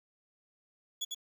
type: tone with echo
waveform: 30% pulse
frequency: 3389 Hz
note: G#7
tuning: 34 cents sharp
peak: -30 dBFS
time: 1.01-1.05 s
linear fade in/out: 10 ms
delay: 98 ms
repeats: 1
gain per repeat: -3 dB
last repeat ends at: 1.148 s
effects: 10-bit

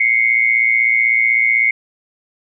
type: tone pair together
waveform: sine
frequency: 2093 / 2209 Hz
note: C7 / C#7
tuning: 0 / -7 cents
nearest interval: minor second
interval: 93 cents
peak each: -14 dBFS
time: 0-1.71 s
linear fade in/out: 5 ms
effects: none

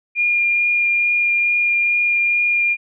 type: tone with vibrato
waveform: sine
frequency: 2413 Hz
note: D7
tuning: 46 cents sharp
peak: -14 dBFS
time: 0.15-2.77 s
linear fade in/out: 50 ms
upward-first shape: triangle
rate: 2.3 Hz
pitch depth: 9 cents each way
effects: none

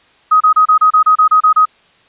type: tone bursts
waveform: sine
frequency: 1259 Hz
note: D#6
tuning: 20 cents sharp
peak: -5 dBFS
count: 11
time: 0.31-1.655 s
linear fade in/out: 10 ms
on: 95 ms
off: 30 ms
effects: white hiss -50 dBFS RMS until 2.08 s + resampled to 8000 Hz

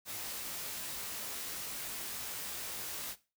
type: noise with comb filter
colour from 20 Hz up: white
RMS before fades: -41 dBFS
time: 0.05-3.16 s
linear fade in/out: 50 ms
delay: 19 ms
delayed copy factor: +0.7
effects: noise-tail reverb RT60 0.3 s tail -17 dB re dry

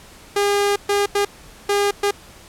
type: tone bursts at uneven times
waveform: sawtooth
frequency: 405.4 Hz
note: G#4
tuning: 42 cents flat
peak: -12 dBFS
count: 5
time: 0.36-0.76 / 0.89-1.06 / 1.15-1.25 / 1.69-1.91 / 2.03-2.11 s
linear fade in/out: 5 ms
effects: pink hiss -44 dBFS RMS until 2.48 s + low-pass 12000 Hz 12 dB/octave

